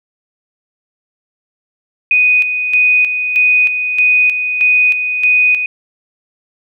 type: tone with tremolo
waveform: sine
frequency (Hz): 2489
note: D#7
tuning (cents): 0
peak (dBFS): -7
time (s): 2.11-5.66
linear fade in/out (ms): 2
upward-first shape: square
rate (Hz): 1.6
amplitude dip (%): 55
effects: none